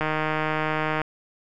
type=click train; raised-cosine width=0.5 ms; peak=-10 dBFS; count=157; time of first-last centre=0.01-1.016 s; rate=155 Hz; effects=none